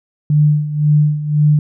sine tone with tremolo, 149.6 Hz, D3, 32 cents sharp, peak -7 dBFS, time 0.3-1.59 s, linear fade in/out 2 ms, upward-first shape sine, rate 1.9 Hz, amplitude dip 75%, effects none

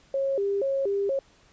sine tone with vibrato, 466.2 Hz, A#4, in tune, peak -23 dBFS, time 0.14-1.19 s, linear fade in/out 2 ms, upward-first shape square, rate 2.1 Hz, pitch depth 270 cents each way, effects pink hiss -59 dBFS RMS until 1.52 s + resampled to 16000 Hz

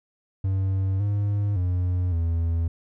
triangle tone with pitch steps, 95.9 / 102.1 / 90.1 / 83.3 Hz, G2 / G#2 / F#2 / E2, -37 / -29 / -45 / +19 cents, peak -19 dBFS, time 0.44-2.68 s, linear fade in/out 5 ms, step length 560 ms, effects none

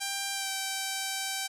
5% pulse tone with pitch glide, 790 to 776 Hz, G5 to G5, +13 to -18 cents, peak -19 dBFS, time 0-1.48 s, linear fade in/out 20 ms, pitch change -31 cents, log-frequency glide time 0.33-0.5 s, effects none

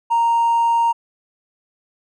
triangle tone with hard clipping, 930 Hz, A#5, 4 cents flat, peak -13 dBFS, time 0.1-0.93 s, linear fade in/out 20 ms, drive 2 dB, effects none

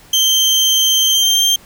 30% pulse tone with pitch glide, 3136 to 3169 Hz, G7 to G7, 0 to +18 cents, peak -8 dBFS, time 0.13-1.56 s, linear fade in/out 5 ms, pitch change +18 cents, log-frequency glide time 1.01-1.44 s, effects pink hiss -44 dBFS RMS until 1.65 s

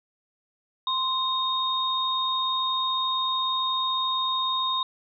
sine tone pair together, 1042 / 3713 Hz, C6 / A#7, -7 / -8 cents, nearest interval octave + minor seventh, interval 2199 cents, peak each -26 dBFS, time 0.87-4.83 s, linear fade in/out 2 ms, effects none

